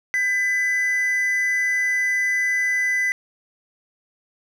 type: tone pair together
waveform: triangle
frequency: 1599.1 / 2002 Hz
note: G6 / B6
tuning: +34 / +23 cents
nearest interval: major third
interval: 389 cents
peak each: -29 / -17 dBFS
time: 0.14-3.12 s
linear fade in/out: 0 ms
effects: none